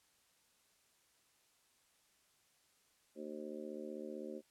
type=harmonic tone; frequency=75.7 Hz; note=D#2; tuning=47 cents flat; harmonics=3 / 4 / 5 / 6 / 7 / 8; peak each=-49 / -50 / -48 / -58 / -49 / -58 dBFS; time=3.15-4.42 s; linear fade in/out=50 ms; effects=white hiss -73 dBFS RMS until 4.5 s + low-pass 11000 Hz 12 dB/octave